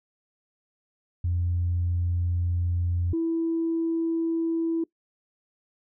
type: tone pair in turn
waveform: sine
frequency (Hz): 87.31 / 329.6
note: F2 / E4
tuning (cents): 0 / 0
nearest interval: octave + major seventh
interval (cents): 2300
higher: second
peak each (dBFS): -22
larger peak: neither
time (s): 1.24-3.13 / 3.13-4.84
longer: first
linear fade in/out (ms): 5
effects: noise-tail reverb RT60 0.1 s tail -21 dB re dry + tanh soft clip ceiling -18 dBFS